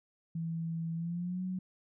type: tone with pitch glide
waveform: sine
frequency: 164.7 to 184.87 Hz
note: E3 to F#3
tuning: -1 to -1 cents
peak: -33 dBFS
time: 0.35-1.59 s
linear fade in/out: 5 ms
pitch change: +200 cents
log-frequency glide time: 0.95-1.43 s
effects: none